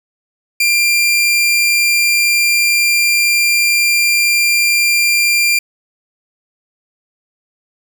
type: tone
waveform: sawtooth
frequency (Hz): 2383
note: D7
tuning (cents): +25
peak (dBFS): -7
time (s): 0.6-5.59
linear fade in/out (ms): 5
effects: none